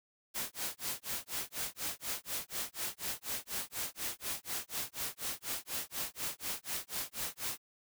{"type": "noise with tremolo", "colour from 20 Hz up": "white", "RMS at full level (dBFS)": -36, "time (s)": [0.34, 7.58], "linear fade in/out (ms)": 20, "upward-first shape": "sine", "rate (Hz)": 4.1, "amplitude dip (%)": 100, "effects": []}